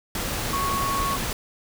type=tone in noise; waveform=sine; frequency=1107 Hz; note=C#6; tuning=3 cents flat; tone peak=-24 dBFS; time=0.53-1.16 s; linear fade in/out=2 ms; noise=pink; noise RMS=-28 dBFS; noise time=0.15-1.33 s; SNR=+1 dB; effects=none